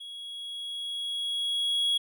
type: tone with level ramp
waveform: triangle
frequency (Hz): 3327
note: G#7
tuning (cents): +2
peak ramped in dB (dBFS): -38 to -21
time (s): 0-1.98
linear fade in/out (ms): 10
effects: none